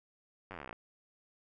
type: slowing click train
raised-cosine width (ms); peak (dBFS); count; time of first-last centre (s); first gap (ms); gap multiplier
0.5; -29; 17; 0.51-0.728; 10; 1.04
effects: none